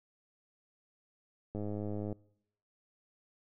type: click train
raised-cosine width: 2 ms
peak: -26 dBFS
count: 61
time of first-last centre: 1.55-2.127 s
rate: 104 Hz
effects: noise-tail reverb RT60 0.8 s tail -25 dB re dry